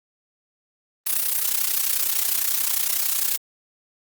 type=noise with amplitude modulation; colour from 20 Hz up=blue; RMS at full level=-19 dBFS; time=1.06-3.37 s; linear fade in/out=10 ms; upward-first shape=sine; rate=31.1 Hz; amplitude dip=75%; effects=Opus 32 kbps

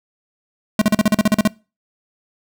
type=tone bursts; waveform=square; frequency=213.6 Hz; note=G#3; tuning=49 cents sharp; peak=-11 dBFS; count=11; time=0.79-1.476 s; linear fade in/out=2 ms; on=26 ms; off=40 ms; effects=noise-tail reverb RT60 0.3 s tail -23 dB re dry

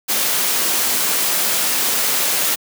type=noise; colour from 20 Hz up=white; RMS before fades=-18 dBFS; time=0.08-2.56 s; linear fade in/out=20 ms; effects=high-pass 200 Hz 12 dB/octave

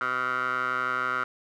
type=tone with band-pass filter; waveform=15% pulse; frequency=126.9 Hz; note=B2; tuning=47 cents sharp; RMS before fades=-28 dBFS; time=0.01-1.24 s; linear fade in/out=2 ms; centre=1400 Hz; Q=6.1; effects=none

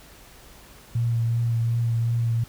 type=tone with vibrato; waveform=sine; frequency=116.54 Hz; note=A#2; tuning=in tune; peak=-20 dBFS; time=0.95-2.44 s; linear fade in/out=5 ms; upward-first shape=triangle; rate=2.7 Hz; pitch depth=22 cents each way; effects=added 50 Hz sine -54 dBFS peak until 2.48 s + pink hiss -49 dBFS RMS until 2.48 s

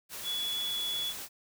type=tone in noise; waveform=sine; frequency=3400 Hz; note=G#7; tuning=40 cents sharp; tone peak=-31 dBFS; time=0.23-1.14 s; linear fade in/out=50 ms; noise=white; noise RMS=-41 dBFS; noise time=0.09-1.29 s; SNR=+7 dB; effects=none

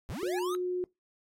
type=linear sweep; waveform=square; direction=up; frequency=42.54 to 1300 Hz; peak=-36 dBFS; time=0.09-0.55 s; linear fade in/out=0 ms
type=tone; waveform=sine; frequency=361.5 Hz; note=F#4; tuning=40 cents flat; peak=-29 dBFS; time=0.23-0.84 s; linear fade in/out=0 ms
type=tone with exponential growth; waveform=sine; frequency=1693 Hz; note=G#6; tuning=33 cents sharp; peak=-33 dBFS; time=0.27-0.39 s; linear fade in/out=2 ms; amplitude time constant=26 ms
effects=noise-tail reverb RT60 0.2 s tail -24 dB re dry + AAC 48 kbps

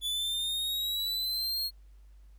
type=exponential sweep; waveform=45% pulse; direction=up; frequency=3444 to 4285 Hz; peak=-29 dBFS; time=0.01-1.71 s; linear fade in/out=50 ms; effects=added 50 Hz sine -51 dBFS peak until 2.38 s + pink hiss -73 dBFS RMS until 2.38 s

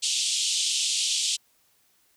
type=band-pass noise; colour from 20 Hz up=pink; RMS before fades=-26 dBFS; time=0.02-1.37 s; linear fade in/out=20 ms; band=2900 to 8800 Hz; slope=48 dB/octave; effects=white hiss -65 dBFS RMS until 2.16 s

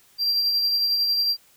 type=tone with tremolo; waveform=triangle; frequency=4731 Hz; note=D8; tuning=12 cents sharp; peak=-17 dBFS; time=0.18-1.37 s; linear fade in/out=50 ms; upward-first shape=sine; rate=11 Hz; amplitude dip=30%; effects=white hiss -57 dBFS RMS until 1.56 s

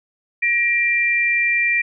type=tone pair together; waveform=sine; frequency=1901 / 2370 Hz; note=A#6 / D7; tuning=+33 / +15 cents; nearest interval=major third; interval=382 cents; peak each=-19 / -17 dBFS; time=0.42-1.82 s; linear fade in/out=10 ms; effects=none

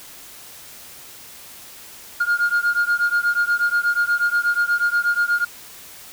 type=beating tone pair; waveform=sine; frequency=1415 / 1423.3 Hz; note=F6 / F6; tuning=+22 / +32 cents; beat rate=8.3 Hz; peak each=-18 dBFS; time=2.2-5.45 s; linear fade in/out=10 ms; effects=tanh soft clip ceiling -13 dBFS + white hiss -41 dBFS RMS until 6.12 s

